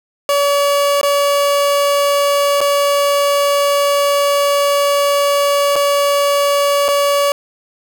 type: tone with dropouts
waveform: 30% pulse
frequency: 569 Hz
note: C#5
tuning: 45 cents sharp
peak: -9 dBFS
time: 0.29-7.32 s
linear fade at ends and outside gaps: 1 ms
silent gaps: 1.013-1.031 / 2.606-2.613 / 5.757-5.762 / 6.882-6.886 s
effects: none